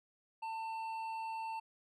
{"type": "tone with hard clipping", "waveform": "sine", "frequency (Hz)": 895, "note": "A5", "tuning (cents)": 29, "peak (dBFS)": -40, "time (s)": [0.42, 1.6], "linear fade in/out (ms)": 10, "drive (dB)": 7, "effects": []}